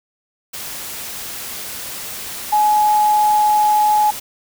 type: tone in noise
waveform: sine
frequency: 844 Hz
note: G#5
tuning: 28 cents sharp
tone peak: -11 dBFS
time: 2.52-4.11 s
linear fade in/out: 10 ms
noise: white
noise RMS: -29 dBFS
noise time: 0.53-4.2 s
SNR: +15 dB
effects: none